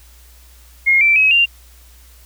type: tone with pitch steps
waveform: sine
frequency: 2145 / 2339 / 2551 / 2782 Hz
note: C7 / D7 / D#7 / F7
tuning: +42 / -8 / +43 / -7 cents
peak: -9 dBFS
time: 0.86-1.46 s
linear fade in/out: 20 ms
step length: 150 ms
effects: added 60 Hz sine -43 dBFS peak until 2.25 s + white hiss -49 dBFS RMS until 2.25 s